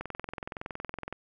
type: click train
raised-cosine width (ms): 0.5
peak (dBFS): -21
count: 25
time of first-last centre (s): 0.01-1.126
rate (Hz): 21.5
effects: none